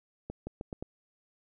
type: accelerating click train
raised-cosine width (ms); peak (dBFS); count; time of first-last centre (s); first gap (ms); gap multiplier
2; -24; 5; 0.3-0.825; 170; 0.83
effects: none